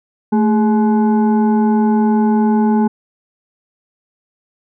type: tone with frequency modulation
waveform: sine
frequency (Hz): 219.3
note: A3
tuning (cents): -6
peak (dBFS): -10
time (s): 0.32-2.88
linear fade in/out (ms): 10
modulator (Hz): 633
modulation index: 0.66
effects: none